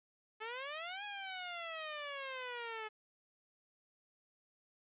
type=exponential two-way sweep; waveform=10% pulse; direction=up then down; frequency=427.5 to 833 to 427.5 Hz; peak=-33 dBFS; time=0.4-2.89 s; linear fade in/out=20 ms; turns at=1.04 s; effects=resampled to 8000 Hz + 12-bit